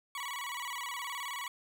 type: tone with vibrato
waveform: 20% pulse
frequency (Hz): 1046.5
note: C6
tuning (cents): 0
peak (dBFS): -32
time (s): 0.15-1.48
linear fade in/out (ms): 2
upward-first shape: square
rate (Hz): 19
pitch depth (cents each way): 120
effects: none